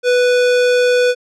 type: tone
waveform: square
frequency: 493.9 Hz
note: B4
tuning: in tune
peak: -11 dBFS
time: 0.03-1.15 s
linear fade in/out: 50 ms
effects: low-pass 6000 Hz 12 dB/octave